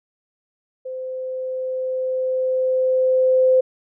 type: tone with level ramp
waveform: sine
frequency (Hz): 516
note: C5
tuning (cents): -24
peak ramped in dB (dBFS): -27 to -11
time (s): 0.85-3.61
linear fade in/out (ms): 10
effects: none